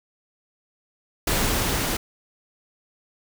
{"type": "noise with level ramp", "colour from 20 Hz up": "pink", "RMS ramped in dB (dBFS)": [-22, -25], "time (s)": [1.27, 1.97], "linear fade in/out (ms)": 5, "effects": []}